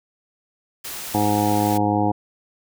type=noise; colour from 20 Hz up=white; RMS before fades=-32 dBFS; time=0.84-1.78 s; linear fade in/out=10 ms
type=harmonic tone; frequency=103.83 Hz; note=G#2; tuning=in tune; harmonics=1 / 2 / 3 / 4 / 5 / 7 / 8 / 9; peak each=-25 / -25 / -22 / -31 / -28 / -24 / -24 / -30 dBFS; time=1.14-2.12 s; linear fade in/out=10 ms
effects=none